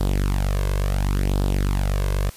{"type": "tone with flanger", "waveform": "sawtooth", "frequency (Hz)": 48.24, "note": "G1", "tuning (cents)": -27, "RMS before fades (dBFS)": -21, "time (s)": [0, 2.3], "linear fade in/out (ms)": 10, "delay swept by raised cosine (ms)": [0.22, 1.92], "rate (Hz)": 0.71, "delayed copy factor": 0.7, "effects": ["white hiss -45 dBFS RMS until 2.36 s", "resampled to 32000 Hz"]}